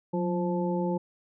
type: harmonic tone with a mistuned harmonic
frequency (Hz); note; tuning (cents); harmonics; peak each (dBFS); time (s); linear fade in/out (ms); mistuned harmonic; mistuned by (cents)
174.61; F3; 0; 1 / 2 / 3 / 5; -28 / -31 / -33 / -35; 0.13-0.98; 10; 1; +58
effects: none